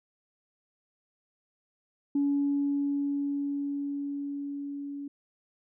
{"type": "tone with level ramp", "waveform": "sine", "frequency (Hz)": 283.3, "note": "C#4", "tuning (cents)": 38, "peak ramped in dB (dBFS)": [-22, -35], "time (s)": [2.15, 5.08], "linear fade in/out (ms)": 5, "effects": ["tanh soft clip ceiling -19 dBFS"]}